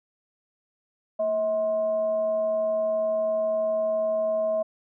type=tone with frequency modulation; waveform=sine; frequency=641 Hz; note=E5; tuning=49 cents flat; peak=-22 dBFS; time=1.19-4.63 s; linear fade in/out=10 ms; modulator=413 Hz; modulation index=0.24; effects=none